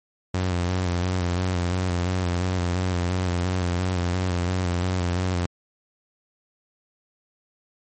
sawtooth tone with vibrato, 90 Hz, F#2, 47 cents flat, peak -18 dBFS, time 0.34-5.46 s, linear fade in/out 5 ms, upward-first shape square, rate 2.9 Hz, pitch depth 39 cents each way, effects MP3 32 kbps

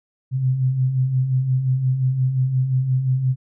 sine beating tone pair, 125.2 / 130.9 Hz, B2 / C3, +24 / +1 cents, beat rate 5.7 Hz, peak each -26 / -17 dBFS, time 0.31-3.36 s, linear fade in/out 50 ms, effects none

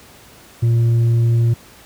triangle tone with tanh clipping, 116.54 Hz, A#2, in tune, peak -12 dBFS, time 0.62-1.54 s, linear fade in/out 10 ms, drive 8 dB, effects pink hiss -44 dBFS RMS until 1.85 s + high-pass 60 Hz 12 dB/octave

